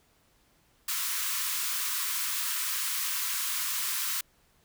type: high-pass noise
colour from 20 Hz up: white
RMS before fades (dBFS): -31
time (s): 0.88-4.21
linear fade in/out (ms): 5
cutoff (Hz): 970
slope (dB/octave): 96
effects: pink hiss -66 dBFS RMS until 4.64 s